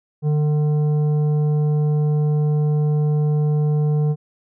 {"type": "tone with tanh clipping", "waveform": "triangle", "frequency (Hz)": 150, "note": "D3", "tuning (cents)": 37, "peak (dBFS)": -17, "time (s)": [0.22, 4.16], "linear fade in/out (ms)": 50, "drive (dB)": 13, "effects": []}